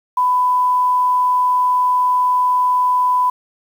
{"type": "tone with quantisation", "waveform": "sine", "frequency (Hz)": 998, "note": "B5", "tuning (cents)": 18, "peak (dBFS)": -12, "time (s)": [0.17, 3.3], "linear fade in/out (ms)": 5, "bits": 7, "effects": []}